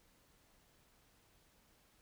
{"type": "silence", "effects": ["pink hiss -70 dBFS RMS until 2.01 s"]}